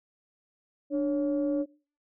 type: tone pair together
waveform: sine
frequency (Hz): 294.5 / 556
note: D4 / C#5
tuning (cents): +5 / +5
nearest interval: major seventh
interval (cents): 1100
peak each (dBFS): -25 / -29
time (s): 0.9-1.66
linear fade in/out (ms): 50
effects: noise-tail reverb RT60 0.4 s tail -23 dB re dry + tanh soft clip ceiling -19 dBFS